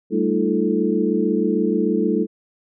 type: tone cluster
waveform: sine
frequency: 196.4 / 222.9 / 306.2 / 342.4 / 437.5 Hz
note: G3 / A3 / D#4 / F4 / A4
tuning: +4 / +23 / -28 / -34 / -10 cents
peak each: -23 dBFS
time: 0.1-2.27 s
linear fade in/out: 50 ms
effects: none